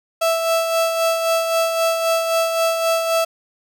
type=tone with tremolo; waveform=35% pulse; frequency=659.3 Hz; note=E5; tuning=in tune; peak=-13 dBFS; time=0.21-3.25 s; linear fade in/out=10 ms; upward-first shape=sine; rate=3.8 Hz; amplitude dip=45%; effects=none